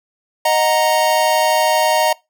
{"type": "chord", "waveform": "square", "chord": "D# minor", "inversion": "none", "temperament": "equal with one note detuned", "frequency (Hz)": [622.3, 734.5, 932.3], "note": ["D#5", "F#5", "A#5"], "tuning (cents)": [0, -13, 0], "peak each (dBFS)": [-17, -20, -17], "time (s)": [0.45, 2.13], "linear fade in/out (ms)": 5, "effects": ["noise-tail reverb RT60 0.2 s tail -22 dB re dry"]}